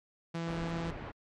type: tone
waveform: sawtooth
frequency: 166.9 Hz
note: E3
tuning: 22 cents sharp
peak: -30 dBFS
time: 0.34-0.91 s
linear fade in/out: 10 ms
type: low-pass noise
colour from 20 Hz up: pink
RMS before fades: -42 dBFS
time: 0.46-1.12 s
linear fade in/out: 20 ms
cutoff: 1800 Hz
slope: 12 dB/octave
effects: low-pass 5000 Hz 12 dB/octave + MP3 64 kbps